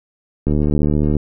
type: click train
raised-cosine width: 3 ms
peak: -5 dBFS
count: 53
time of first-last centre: 0.47-1.167 s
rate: 74.6 Hz
effects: none